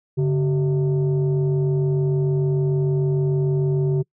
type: tone pair together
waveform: sine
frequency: 142.6 / 381.1 Hz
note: C#3 / G4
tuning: +49 / -49 cents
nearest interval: octave + perfect fourth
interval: 1702 cents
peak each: -16 / -21 dBFS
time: 0.17-4.03 s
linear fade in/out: 20 ms
effects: noise-tail reverb RT60 0.1 s tail -26 dB re dry + tanh soft clip ceiling -14 dBFS